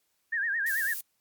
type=tone with vibrato; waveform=sine; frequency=1722 Hz; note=A6; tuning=38 cents flat; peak=-26 dBFS; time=0.32-0.94 s; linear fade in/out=10 ms; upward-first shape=sine; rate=9.1 Hz; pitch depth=150 cents each way
type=noise; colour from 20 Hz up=violet; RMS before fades=-35 dBFS; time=0.66-1.01 s; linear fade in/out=5 ms
effects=white hiss -74 dBFS RMS until 1.2 s + MP3 96 kbps